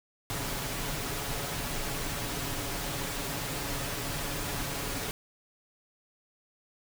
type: noise with comb filter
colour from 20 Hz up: pink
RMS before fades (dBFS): -34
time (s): 0.3-5.11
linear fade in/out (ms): 0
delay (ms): 7.1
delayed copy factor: +0.5
effects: none